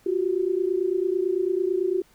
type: tone pair together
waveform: sine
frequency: 353.9 / 382.9 Hz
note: F4 / G4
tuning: +23 / -41 cents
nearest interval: minor second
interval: 136 cents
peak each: -24 dBFS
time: 0.06-2.02 s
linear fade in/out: 5 ms
effects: pink hiss -59 dBFS RMS until 2.14 s